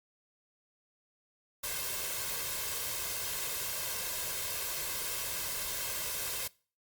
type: noise with comb filter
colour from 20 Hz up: white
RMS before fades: -36 dBFS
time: 1.63-6.48 s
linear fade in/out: 10 ms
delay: 1.9 ms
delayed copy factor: +0.6
effects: noise-tail reverb RT60 0.4 s tail -23 dB re dry + Opus 48 kbps